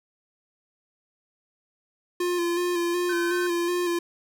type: tone with vibrato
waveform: square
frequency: 349.2 Hz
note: F4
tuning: in tune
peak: -24 dBFS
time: 2.2-3.99 s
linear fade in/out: 5 ms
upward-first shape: square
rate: 2.7 Hz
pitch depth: 25 cents each way
type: tone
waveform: triangle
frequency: 1531 Hz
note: G6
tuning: 41 cents flat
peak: -28 dBFS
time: 3.09-3.47 s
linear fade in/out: 5 ms
effects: 9-bit